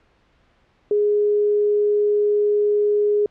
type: tone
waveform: sine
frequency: 415.3 Hz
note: G#4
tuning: in tune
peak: -15 dBFS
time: 0.91-3.26 s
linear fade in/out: 2 ms
effects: pink hiss -60 dBFS RMS until 3.3 s + low-pass 3000 Hz 12 dB/octave